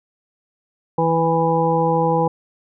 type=harmonic tone with a mistuned harmonic; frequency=164.81 Hz; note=E3; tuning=in tune; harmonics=1 / 2 / 3 / 5 / 6; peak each=-21 / -25 / -19 / -20 / -24 dBFS; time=0.98-2.28 s; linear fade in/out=5 ms; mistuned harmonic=1; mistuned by=-20 cents; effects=none